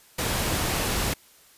pink noise, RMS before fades -26 dBFS, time 0.18-1.14 s, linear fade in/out 10 ms, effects white hiss -55 dBFS RMS until 1.57 s + resampled to 32000 Hz

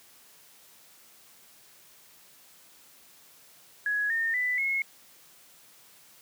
sine tone with pitch steps, 1674 / 1825.5 / 1990.7 / 2171 Hz, G#6 / A#6 / B6 / C#7, +13 / -37 / +13 / -37 cents, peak -25 dBFS, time 3.86-4.82 s, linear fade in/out 2 ms, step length 240 ms, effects white hiss -56 dBFS RMS until 6.21 s + high-pass 100 Hz 12 dB/octave

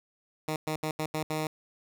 10% pulse tone bursts at uneven times, 155.56 Hz, D#3, in tune, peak -21 dBFS, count 6, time 0.48-0.56 / 0.67-0.76 / 0.83-0.91 / 0.99-1.06 / 1.14-1.23 / 1.3-1.47 s, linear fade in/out 2 ms, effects none

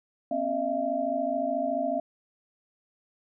sine tone cluster, 248.1 / 272.8 / 624 / 678 Hz, B3 / C#4 / D#5 / E5, +8 / -28 / +5 / +49 cents, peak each -36 / -33 / -31 / -28 dBFS, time 0.31-2 s, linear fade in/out 5 ms, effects none

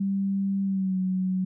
sine tone with pitch glide, 196 to 186.18 Hz, G3 to F#3, 0 to +11 cents, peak -23 dBFS, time 0-1.45 s, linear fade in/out 10 ms, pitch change -89 cents, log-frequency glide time 0.63-0.98 s, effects none

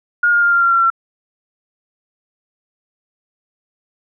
sine tone with pitch steps, 1427 / 1414.7 / 1402.5 / 1390.4 / 1378.4 / 1366.5 / 1354.7 Hz, F6 / F6 / F6 / F6 / F6 / F6 / E6, +37 / +22 / +7 / -8 / -23 / -38 / +47 cents, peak -10 dBFS, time 0.23-0.902 s, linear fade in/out 5 ms, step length 96 ms, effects none

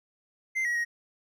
triangle tone with pitch steps, 2080 / 1912 / 1883 Hz, C7 / A#6 / A#6, -11 / +43 / +17 cents, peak -24 dBFS, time 0.55-0.85 s, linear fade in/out 20 ms, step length 100 ms, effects none

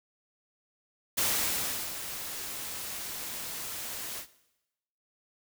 white noise with ADSR envelope, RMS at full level -27 dBFS, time 1.17-4.27 s, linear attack 13 ms, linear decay 730 ms, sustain -11 dB, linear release 89 ms, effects noise-tail reverb RT60 0.9 s tail -17 dB re dry

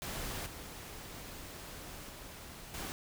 pink noise with level steps, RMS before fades -40 / -47 / -49 / -41 dBFS, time 0.02-2.92 s, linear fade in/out 0 ms, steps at 0.46 / 2.09 / 2.74 s, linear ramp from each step 2 ms, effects none

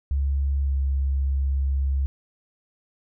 sine tone with pitch glide, 69.3 to 68.15 Hz, C#2 to C#2, 0 to -29 cents, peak -20 dBFS, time 0.11-2.06 s, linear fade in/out 0 ms, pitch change -29 cents, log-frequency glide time 0.64-0.72 s, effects none

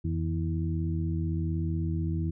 harmonic tone with a mistuned harmonic, 81.2 Hz, E2, 26 cents flat, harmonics 1 / 2 / 3 / 4, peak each -29 / -31 / -42 / -36 dBFS, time 0.04-2.31 s, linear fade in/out 10 ms, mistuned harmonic 1, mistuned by +110 cents, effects none

